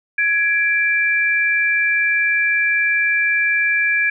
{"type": "tone pair together", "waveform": "sine", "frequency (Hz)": [1669.4, 2348], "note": ["G#6", "D7"], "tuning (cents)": [9, -1], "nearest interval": "tritone", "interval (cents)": 590, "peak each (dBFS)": -17, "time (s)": [0.18, 4.1], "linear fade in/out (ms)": 5, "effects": []}